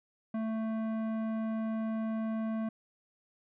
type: tone with tanh clipping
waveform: sine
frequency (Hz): 221.6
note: A3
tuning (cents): +13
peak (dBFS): -33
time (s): 0.34-2.69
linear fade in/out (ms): 5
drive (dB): 14
effects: none